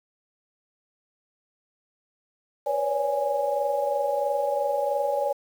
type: tone cluster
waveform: sine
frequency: 489.5 / 548 / 571 / 827 Hz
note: B4 / C#5 / D5 / G#5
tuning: -15 / -20 / -49 / -8 cents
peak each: -32 / -32 / -25 / -28 dBFS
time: 2.66-5.33 s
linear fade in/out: 10 ms
effects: 8-bit